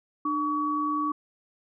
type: tone pair together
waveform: sine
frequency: 300 / 1132.6 Hz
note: D4 / C#6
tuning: +37 / +37 cents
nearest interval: octave + major seventh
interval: 2300 cents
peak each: -29 / -26 dBFS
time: 0.25-1.12 s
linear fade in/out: 5 ms
effects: none